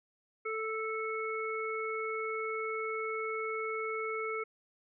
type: harmonic tone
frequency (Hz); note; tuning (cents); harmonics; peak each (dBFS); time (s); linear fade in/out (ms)
440; A4; 0; 1 / 3 / 5; -36 / -38 / -39; 0.45-4.44; 10
effects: none